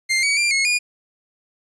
sawtooth tone with pitch steps, 2103 / 2262 / 2377 / 2173 / 2437 Hz, C7 / C#7 / D7 / C#7 / D#7, +8 / +34 / +20 / -35 / -37 cents, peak -13 dBFS, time 0.09-0.79 s, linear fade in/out 20 ms, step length 140 ms, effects resampled to 22050 Hz

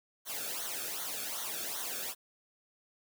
white noise with flanger, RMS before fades -38 dBFS, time 0.25-2.15 s, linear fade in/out 50 ms, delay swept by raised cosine 0.39 to 1.03 ms, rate 2.6 Hz, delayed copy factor -0.8, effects none

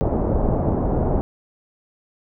pink low-pass noise, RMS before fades -20 dBFS, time 0.01-1.21 s, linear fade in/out 0 ms, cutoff 790 Hz, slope 24 dB/octave, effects none

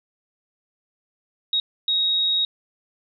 sine tone bursts at uneven times, 3778 Hz, A#7, 22 cents sharp, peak -18 dBFS, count 2, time 1.53-1.6 / 1.88-2.45 s, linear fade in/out 2 ms, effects none

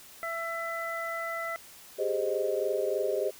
harmonic tone, 667 Hz, E5, 20 cents sharp, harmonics 1 / 2 / 3, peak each -36 / -36 / -36 dBFS, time 0.23-1.56 s, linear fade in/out 0 ms
sine chord, Ab major seventh, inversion third, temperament equal with one note detuned, 392 / 415.3 / 523.3 / 618.3 Hz, G4 / Ab4 / C5 / Eb5, 0 / 0 / 0 / -11 cents, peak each -32 dBFS, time 1.98-3.31 s, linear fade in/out 20 ms
effects white hiss -51 dBFS RMS until 3.39 s

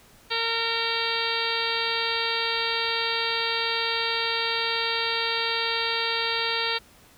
harmonic tone with a mistuned harmonic, 458.9 Hz, A#4, 27 cents flat, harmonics 1 / 2 / 3 / 4 / 5 / 6 / 7 / 8 / 9 / 10, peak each -33 / -33 / -33 / -33 / -33 / -33 / -33 / -33 / -33 / -33 dBFS, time 0.3-6.79 s, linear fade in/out 20 ms, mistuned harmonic 9, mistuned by -59 cents, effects pink hiss -54 dBFS RMS until 7.17 s

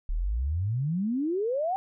sine exponential sweep, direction up, 35.02 to 788 Hz, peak -25 dBFS, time 0.09-1.76 s, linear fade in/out 0 ms, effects none

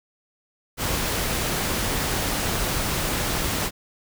pink noise, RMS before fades -25 dBFS, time 0.77-3.71 s, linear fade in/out 50 ms, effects none

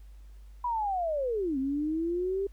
sine linear two-way sweep, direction down then up, 990 to 261.3 to 399.8 Hz, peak -27 dBFS, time 0.64-2.47 s, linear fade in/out 5 ms, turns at 1.58 s, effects added 50 Hz sine -46 dBFS peak until 2.52 s + pink hiss -68 dBFS RMS until 2.52 s

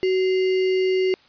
sine tone with sample-and-hold, 374.6 Hz, F#4, 21 cents sharp, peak -17 dBFS, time 0.03-1.14 s, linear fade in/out 0 ms, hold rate 2450 Hz, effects white hiss -54 dBFS RMS until 1.28 s + resampled to 11025 Hz

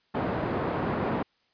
pink band-pass noise, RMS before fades -29 dBFS, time 0.14-1.23 s, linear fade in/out 10 ms, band 140 to 1100 Hz, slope 12 dB/octave, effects white hiss -69 dBFS RMS until 1.53 s + resampled to 11025 Hz

